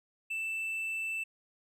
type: tone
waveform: triangle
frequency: 2653 Hz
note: E7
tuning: 10 cents sharp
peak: -31 dBFS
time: 0.3-1.24 s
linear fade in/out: 10 ms
effects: none